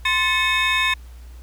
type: tone cluster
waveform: triangle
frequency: 1043 / 1753 / 2189 / 2557 / 3669 Hz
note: C6 / A6 / C#7 / D#7 / A#7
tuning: -6 / -7 / -22 / +47 / -28 cents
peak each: -22 dBFS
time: 0.05-0.94 s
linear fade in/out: 5 ms
effects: added 60 Hz sine -37 dBFS peak until 1.42 s + pink hiss -53 dBFS RMS until 1.42 s